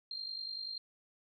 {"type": "tone with amplitude modulation", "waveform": "sine", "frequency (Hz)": 4186, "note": "C8", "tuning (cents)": 0, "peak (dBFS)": -36, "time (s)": [0.11, 0.78], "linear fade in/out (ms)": 2, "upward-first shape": "sine", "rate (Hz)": 50.3, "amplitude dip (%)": 65, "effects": []}